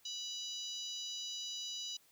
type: harmonic tone with a mistuned harmonic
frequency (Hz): 981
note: B5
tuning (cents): -12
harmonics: 3 / 4 / 5 / 6 / 7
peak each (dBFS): -46 / -44 / -48 / -47 / -53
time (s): 0.05-1.97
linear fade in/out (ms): 5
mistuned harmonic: 6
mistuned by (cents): +22
effects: white hiss -68 dBFS RMS until 2.11 s